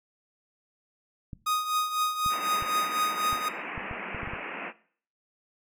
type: clicks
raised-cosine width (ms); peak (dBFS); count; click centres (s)
5; -26; 10; 1.332 / 2.262 / 2.624 / 3.329 / 3.778 / 3.912 / 4.147 / 4.232 / 4.275 / 4.335
type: tone with tremolo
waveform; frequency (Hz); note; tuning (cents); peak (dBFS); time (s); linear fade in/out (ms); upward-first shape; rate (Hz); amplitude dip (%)
45% pulse; 1244.5; D#6; 0; -23; 1.46-3.49; 10; triangle; 4; 75
type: band-pass noise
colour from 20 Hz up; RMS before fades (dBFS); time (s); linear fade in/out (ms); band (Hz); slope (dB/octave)
white; -37; 2.29-4.73; 50; 170 to 2700; 96
effects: noise-tail reverb RT60 0.5 s tail -18 dB re dry